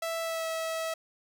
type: tone with pitch glide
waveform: sawtooth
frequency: 659.3 to 649.1 Hz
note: E5 to E5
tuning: 0 to -27 cents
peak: -27 dBFS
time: 0.02-0.94 s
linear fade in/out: 5 ms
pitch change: -27 cents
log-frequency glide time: 0.21-0.47 s
effects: 10-bit